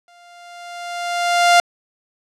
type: tone with exponential growth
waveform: sawtooth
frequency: 698.5 Hz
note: F5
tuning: in tune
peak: -4 dBFS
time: 0.08-1.6 s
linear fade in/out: 1 ms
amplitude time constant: 330 ms
effects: low-pass 8000 Hz 12 dB/octave